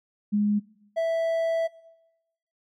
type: tone pair in turn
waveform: sine / triangle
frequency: 207.4 / 658.5 Hz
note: G#3 / E5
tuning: -2 / -2 cents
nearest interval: octave + minor sixth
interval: 2000 cents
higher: second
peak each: -20 dBFS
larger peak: neither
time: 0.32-0.6 / 0.96-1.68 s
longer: second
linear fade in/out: 20 ms
effects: noise-tail reverb RT60 1.0 s tail -23 dB re dry